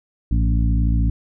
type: harmonic tone with a mistuned harmonic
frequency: 57 Hz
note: A#1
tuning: 38 cents flat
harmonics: 1 / 2 / 3 / 4 / 5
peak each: -16 / -22 / -26 / -28 / -30 dBFS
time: 0.31-1.1 s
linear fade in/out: 5 ms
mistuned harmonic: 2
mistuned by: -53 cents
effects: none